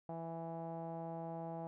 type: tone with low-pass filter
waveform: sawtooth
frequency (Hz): 165.2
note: E3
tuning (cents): +4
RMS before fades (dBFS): -44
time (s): 0.09-1.67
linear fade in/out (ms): 0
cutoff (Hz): 760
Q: 7.3
effects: none